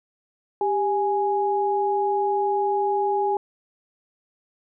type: tone pair together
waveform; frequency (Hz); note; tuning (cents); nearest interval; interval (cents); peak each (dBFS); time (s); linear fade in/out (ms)
sine; 396.5 / 830.6; G4 / G#5; +20 / 0; octave + minor second; 1280; -23 / -22; 0.61-3.37; 2
effects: none